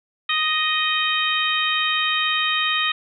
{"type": "harmonic tone", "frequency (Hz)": 622.3, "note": "D#5", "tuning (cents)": 0, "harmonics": [2, 3, 4, 5, 6], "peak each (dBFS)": [-25, -25, -25, -25, -25], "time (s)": [0.29, 2.92], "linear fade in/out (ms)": 5, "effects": []}